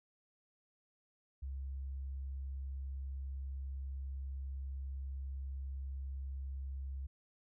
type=tone; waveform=sine; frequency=67.5 Hz; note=C#2; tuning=45 cents flat; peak=-39 dBFS; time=1.42-7.07 s; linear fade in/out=10 ms; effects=none